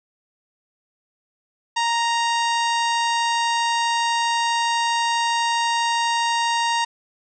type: harmonic tone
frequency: 932.3 Hz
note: A#5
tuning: in tune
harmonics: 1 / 2 / 3 / 4 / 5 / 6 / 7 / 8 / 9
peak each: -20 / -27 / -29 / -30 / -33 / -35 / -36 / -42 / -39 dBFS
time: 1.76-6.85 s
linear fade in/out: 10 ms
effects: none